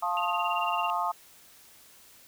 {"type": "chord", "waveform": "sine", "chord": "F dominant seventh", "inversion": "none", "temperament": "equal with one note detuned", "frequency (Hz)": [698.5, 880, 1070.3, 1244.5], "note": ["F5", "A5", "C6", "Eb6"], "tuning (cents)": [0, 0, 39, 0], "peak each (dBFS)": [-32, -31, -32, -32], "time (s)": [0.02, 1.12], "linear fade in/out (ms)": 10}
{"type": "tone with tremolo", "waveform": "sine", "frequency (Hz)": 2775, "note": "F7", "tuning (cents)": -12, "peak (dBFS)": -29, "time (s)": [0.17, 0.9], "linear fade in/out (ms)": 0, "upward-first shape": "triangle", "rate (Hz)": 18, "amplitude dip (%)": 100}
{"effects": ["white hiss -55 dBFS RMS until 2.27 s"]}